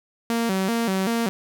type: tone with vibrato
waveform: sawtooth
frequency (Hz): 210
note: G#3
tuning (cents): +19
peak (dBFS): -17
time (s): 0.3-1.29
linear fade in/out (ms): 0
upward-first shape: square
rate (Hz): 2.6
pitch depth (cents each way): 170
effects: none